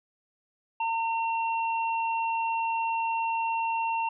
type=tone pair together; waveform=sine; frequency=910 / 2727 Hz; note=A#5 / F7; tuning=-42 / -42 cents; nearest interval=octave + perfect fifth; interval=1900 cents; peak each=-26 / -34 dBFS; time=0.8-4.09 s; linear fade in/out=5 ms; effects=none